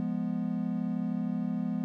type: chord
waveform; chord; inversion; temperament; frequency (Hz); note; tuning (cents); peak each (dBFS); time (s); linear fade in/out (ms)
triangle; F diminished; none; equal; 174.61 / 207.7 / 246.9; F3 / Ab3 / Cb4; 0 / 0 / 0; -32 / -31 / -31; 0-1.84; 0
effects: none